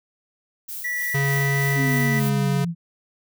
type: noise with tremolo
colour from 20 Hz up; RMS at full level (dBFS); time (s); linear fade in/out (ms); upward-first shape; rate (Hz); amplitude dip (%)
violet; -32; 0.68-2.3; 10; sine; 3.3; 50
type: tone with pitch glide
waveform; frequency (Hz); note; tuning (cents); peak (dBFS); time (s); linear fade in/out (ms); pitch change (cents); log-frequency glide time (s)
triangle; 1950 to 1968.1; B6 to B6; -23 to -7; -22; 0.84-2.2; 10; +16; 1.23-1.54
type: tone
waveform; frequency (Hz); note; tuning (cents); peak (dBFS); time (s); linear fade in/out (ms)
square; 139.1; C#3; +6; -21; 1.14-2.65; 10
type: exponential sweep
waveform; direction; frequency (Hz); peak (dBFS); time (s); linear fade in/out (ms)
sine; down; 277.2 to 164.81; -23; 1.75-2.75; 50
effects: none